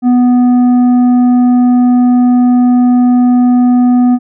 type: tone with tanh clipping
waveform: triangle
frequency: 246.9 Hz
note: B3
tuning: in tune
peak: -6 dBFS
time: 0.02-4.19 s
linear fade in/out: 50 ms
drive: 11 dB
effects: none